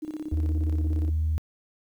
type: tone with tremolo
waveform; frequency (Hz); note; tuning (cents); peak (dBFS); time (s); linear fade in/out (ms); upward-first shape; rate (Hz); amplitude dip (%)
sine; 307.8; D#4; -19; -29; 0.02-1.1; 10; square; 17; 75
type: tone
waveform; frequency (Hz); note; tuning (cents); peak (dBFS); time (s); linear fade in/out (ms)
sine; 78.5; D#2; +16; -21; 0.32-1.38; 0
effects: tanh soft clip ceiling -19 dBFS + 10-bit